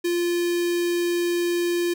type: tone with notch filter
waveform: square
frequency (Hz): 347.5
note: F4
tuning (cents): -9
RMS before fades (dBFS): -23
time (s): 0.04-1.94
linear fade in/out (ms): 10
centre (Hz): 1100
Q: 2
effects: none